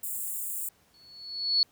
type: high-pass noise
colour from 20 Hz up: white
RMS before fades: -34 dBFS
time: 0.03-0.69 s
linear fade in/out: 5 ms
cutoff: 7200 Hz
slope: 96 dB/octave
type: tone with exponential growth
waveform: sine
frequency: 4403 Hz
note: C#8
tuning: 13 cents flat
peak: -18 dBFS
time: 0.94-1.63 s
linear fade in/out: 1 ms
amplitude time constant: 150 ms
effects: pink hiss -64 dBFS RMS until 1.71 s + high-pass 60 Hz 12 dB/octave